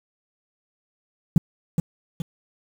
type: tone with echo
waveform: triangle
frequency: 164.81 Hz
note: E3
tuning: in tune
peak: -6 dBFS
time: 1.36-1.38 s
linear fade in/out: 2 ms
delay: 420 ms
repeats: 2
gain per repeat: -8 dB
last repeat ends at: 2.22 s
effects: tanh soft clip ceiling -8 dBFS + 7-bit